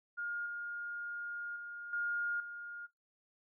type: tone with level steps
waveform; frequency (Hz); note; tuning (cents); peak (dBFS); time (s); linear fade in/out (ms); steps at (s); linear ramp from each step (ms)
sine; 1419; F6; +27; -36 / -39 / -43 / -33 / -43; 0.17-2.87; 20; 0.46 / 1.56 / 1.93 / 2.4; 2
effects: noise-tail reverb RT60 0.2 s tail -21 dB re dry